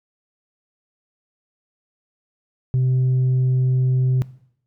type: tone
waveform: sine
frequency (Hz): 128.6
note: C3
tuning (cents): -30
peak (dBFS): -13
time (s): 2.74-4.22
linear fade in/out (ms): 0
effects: noise-tail reverb RT60 0.7 s tail -21 dB re dry + tanh soft clip ceiling -14 dBFS